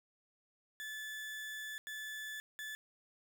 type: tone bursts at uneven times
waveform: 35% pulse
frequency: 1735 Hz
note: A6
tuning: 25 cents flat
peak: -40 dBFS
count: 3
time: 0.8-1.78 / 1.87-2.4 / 2.59-2.75 s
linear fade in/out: 0 ms
effects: none